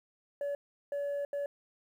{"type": "tone bursts at uneven times", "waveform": "sine", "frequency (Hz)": 570, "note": "C#5", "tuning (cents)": 48, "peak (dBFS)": -29, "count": 3, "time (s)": [[0.41, 0.55], [0.92, 1.25], [1.33, 1.46]], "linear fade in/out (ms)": 2, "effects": ["tanh soft clip ceiling -31 dBFS", "11-bit"]}